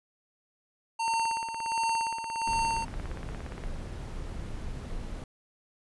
square tone with tremolo, 910 Hz, A#5, 42 cents flat, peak -26 dBFS, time 0.99-2.85 s, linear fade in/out 10 ms, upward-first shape sine, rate 1.4 Hz, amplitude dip 65%
click train, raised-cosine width 0.5 ms, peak -27 dBFS, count 45, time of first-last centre 1.08-3.638 s, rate 17.2 Hz
brown noise, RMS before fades -37 dBFS, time 2.47-5.24 s, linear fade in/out 2 ms
effects resampled to 24000 Hz

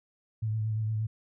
sine tone with vibrato, 109.1 Hz, A2, 14 cents flat, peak -27 dBFS, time 0.42-1.07 s, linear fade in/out 10 ms, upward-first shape triangle, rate 8.6 Hz, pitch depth 37 cents each way, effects none

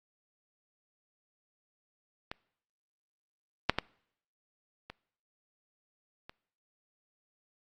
clicks, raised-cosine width 0.3 ms, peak -21 / -6 / -11 / -26 / -29 dBFS, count 5, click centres 2.315 / 3.696 / 3.786 / 4.9 / 6.295 s, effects noise-tail reverb RT60 0.7 s tail -24 dB re dry + Opus 48 kbps

